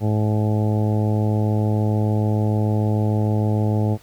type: harmonic tone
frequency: 106.7 Hz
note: G#2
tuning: 47 cents sharp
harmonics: 1 / 2 / 3 / 4 / 5 / 6 / 7 / 8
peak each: -18 / -24 / -28 / -30 / -32 / -34 / -35 / -36 dBFS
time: 0-3.98 s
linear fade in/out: 50 ms
effects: pink hiss -51 dBFS RMS until 4.02 s